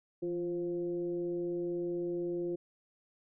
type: tone with frequency modulation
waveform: sine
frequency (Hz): 348.1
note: F4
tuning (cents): -6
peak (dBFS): -32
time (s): 0.22-2.56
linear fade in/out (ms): 10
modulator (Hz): 178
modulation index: 0.54
effects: none